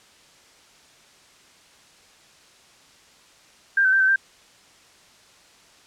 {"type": "tone with pitch steps", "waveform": "sine", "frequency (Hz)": [1592, 1527, 1571, 1535, 1579], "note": ["G6", "G6", "G6", "G6", "G6"], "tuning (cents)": [26, -46, 3, -37, 12], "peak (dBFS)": -15, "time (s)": [3.77, 4.16], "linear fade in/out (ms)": 5, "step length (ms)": 78, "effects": ["white hiss -53 dBFS RMS until 5.86 s", "low-pass 7000 Hz 12 dB/octave"]}